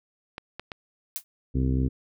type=clicks; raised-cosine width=0.3 ms; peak=-19 dBFS; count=3; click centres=0.381 / 0.596 / 0.718 s
type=noise with exponential decay; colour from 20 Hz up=blue; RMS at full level=-27 dBFS; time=1.16-1.24 s; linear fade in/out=0 ms; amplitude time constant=16 ms
type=harmonic tone; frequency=65 Hz; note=C2; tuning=11 cents flat; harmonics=1 / 2 / 3 / 4 / 5 / 6 / 7; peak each=-25 / -26 / -36 / -28 / -38 / -38 / -42 dBFS; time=1.54-1.89 s; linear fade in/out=20 ms
effects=none